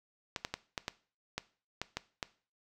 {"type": "clicks", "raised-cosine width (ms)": 0.2, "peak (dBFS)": -17, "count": 9, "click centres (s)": [0.362, 0.449, 0.54, 0.778, 0.881, 1.38, 1.816, 1.97, 2.228], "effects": ["noise-tail reverb RT60 0.4 s tail -18 dB re dry"]}